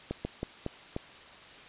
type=slowing click train; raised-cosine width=2 ms; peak=-19 dBFS; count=5; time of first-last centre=0.11-0.964 s; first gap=140 ms; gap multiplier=1.29; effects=white hiss -50 dBFS RMS until 1.68 s + resampled to 8000 Hz